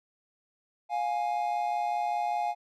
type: tone pair together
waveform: triangle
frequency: 705.5 / 830.6 Hz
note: F5 / G#5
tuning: +17 / 0 cents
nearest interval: minor third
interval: 283 cents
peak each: -28 dBFS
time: 0.89-2.55 s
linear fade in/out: 50 ms
effects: none